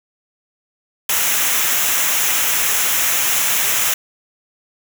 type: noise with comb filter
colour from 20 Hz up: white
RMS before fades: -17 dBFS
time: 1.09-3.94 s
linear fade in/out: 5 ms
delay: 0.22 ms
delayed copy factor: -0.6
effects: none